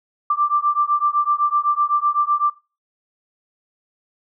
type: beating tone pair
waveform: sine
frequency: 1174.7 / 1182.6 Hz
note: D6 / D6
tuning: 0 / +12 cents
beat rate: 7.9 Hz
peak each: -19 dBFS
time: 0.3-2.5 s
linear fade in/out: 5 ms
effects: noise-tail reverb RT60 0.3 s tail -19 dB re dry